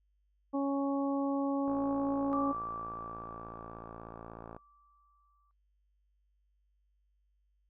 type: harmonic tone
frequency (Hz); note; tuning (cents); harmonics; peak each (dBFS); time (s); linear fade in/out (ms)
277.6; C#4; +3; 1 / 2 / 3 / 4; -30 / -36 / -40 / -42; 0.53-2.53; 20
type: click train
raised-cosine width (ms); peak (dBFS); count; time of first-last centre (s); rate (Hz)
1; -31; 164; 1.68-4.565; 56.5
type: tone with exponential decay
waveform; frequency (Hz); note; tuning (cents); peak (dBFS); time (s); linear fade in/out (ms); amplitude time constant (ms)
sine; 1164; D6; -16; -32; 2.33-5.51; 0; 690
effects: noise-tail reverb RT60 0.1 s tail -21 dB re dry + added 50 Hz sine -70 dBFS peak until 7.69 s